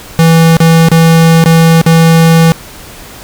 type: tone with dropouts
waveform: square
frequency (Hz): 164.2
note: E3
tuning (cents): -6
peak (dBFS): -3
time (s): 0.19-2.52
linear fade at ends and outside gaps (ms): 0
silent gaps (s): 0.568-0.603 / 0.886-0.916 / 1.44-1.459 / 1.815-1.863
effects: pink hiss -30 dBFS RMS until 3.23 s